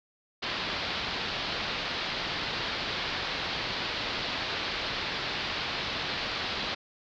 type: low-pass noise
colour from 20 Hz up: white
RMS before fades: -33 dBFS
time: 0.42-6.75 s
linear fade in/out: 10 ms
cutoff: 4600 Hz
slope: 48 dB/octave
effects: none